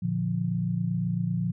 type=chord; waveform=sine; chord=Bb major; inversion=none; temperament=equal; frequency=116.54 / 146.83 / 174.61 Hz; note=Bb2 / D3 / F3; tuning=0 / 0 / 0 cents; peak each=-30 / -32 / -27 dBFS; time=0.02-1.52 s; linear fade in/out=10 ms; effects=none